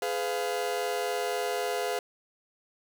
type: chord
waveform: 40% pulse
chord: F diminished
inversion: first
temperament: just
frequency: 419.1 / 502.9 / 698.5 Hz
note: Ab4 / Cb5 / F5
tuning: +16 / +31 / 0 cents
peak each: -32 dBFS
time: 0.02-1.99 s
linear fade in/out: 2 ms
effects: none